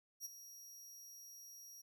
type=tone with ADSR envelope; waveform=sawtooth; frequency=5680 Hz; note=F8; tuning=28 cents sharp; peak=-39 dBFS; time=0.2-1.82 s; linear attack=52 ms; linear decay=19 ms; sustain=-12 dB; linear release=13 ms; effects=none